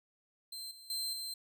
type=tone with level steps; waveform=sawtooth; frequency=4122 Hz; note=C8; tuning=27 cents flat; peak=-39 / -49 / -32 / -36 dBFS; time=0.52-1.34 s; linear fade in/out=5 ms; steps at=0.71 / 0.9 / 1.13 s; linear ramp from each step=2 ms; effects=none